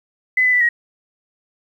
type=tone with pitch steps; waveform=sine; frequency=2016 / 2003 / 1978 / 1894 Hz; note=B6 / B6 / B6 / A#6; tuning=+35 / +24 / +2 / +27 cents; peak=-12 dBFS; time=0.37-0.69 s; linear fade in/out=5 ms; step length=80 ms; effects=8-bit